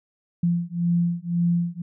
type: beating tone pair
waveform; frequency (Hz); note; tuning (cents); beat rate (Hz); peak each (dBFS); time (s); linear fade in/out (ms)
sine; 171.3 / 173.2; F3 / F3; -33 / -14; 1.9; -23; 0.43-1.82; 5
effects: none